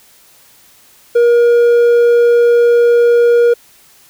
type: tone with hard clipping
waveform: sine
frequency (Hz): 474.8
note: A#4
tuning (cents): +32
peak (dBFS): -7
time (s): 1.15-3.54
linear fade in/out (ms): 10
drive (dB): 3
effects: white hiss -46 dBFS RMS until 4.09 s